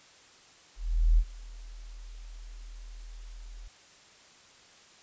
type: tone with ADSR envelope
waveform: sine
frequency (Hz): 40.39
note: E1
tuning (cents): -35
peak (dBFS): -17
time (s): 0.76-3.68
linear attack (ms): 420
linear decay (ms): 59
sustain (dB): -24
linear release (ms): 6
effects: white hiss -56 dBFS RMS until 5.02 s + resampled to 16000 Hz